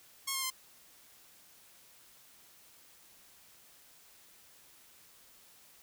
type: tone with pitch steps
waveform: 5% pulse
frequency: 1086 / 1064.9 / 1044.2 Hz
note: C#6 / C6 / C6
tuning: -36 / +30 / -4 cents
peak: -21 dBFS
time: 0.27-0.504 s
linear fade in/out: 10 ms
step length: 78 ms
effects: white hiss -60 dBFS RMS until 5.82 s